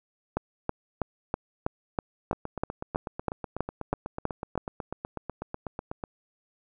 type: two click trains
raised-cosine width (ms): 1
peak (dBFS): -12 / -19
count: 14 / 31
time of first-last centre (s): 0.37-4.577 / 2.33-6.038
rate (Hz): 3.09 / 8.09
effects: none